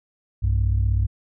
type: tone pair together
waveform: sine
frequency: 61.8 / 98 Hz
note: B1 / G2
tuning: +2 / 0 cents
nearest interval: minor sixth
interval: 798 cents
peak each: -19 dBFS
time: 0.42-1.07 s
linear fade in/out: 20 ms
effects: tanh soft clip ceiling -12 dBFS